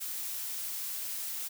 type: noise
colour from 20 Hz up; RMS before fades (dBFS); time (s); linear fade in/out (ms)
blue; -37; 0-1.49; 20
effects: none